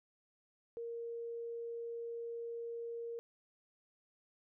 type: tone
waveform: sine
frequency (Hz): 466.2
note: A#4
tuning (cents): 0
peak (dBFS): -40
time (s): 0.77-3.19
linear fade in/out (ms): 0
effects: none